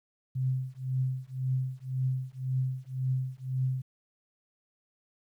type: tone with tremolo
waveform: sine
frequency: 130 Hz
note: C3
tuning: 11 cents flat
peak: -24 dBFS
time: 0.35-3.82 s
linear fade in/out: 10 ms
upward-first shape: triangle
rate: 1.9 Hz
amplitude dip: 100%
effects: 11-bit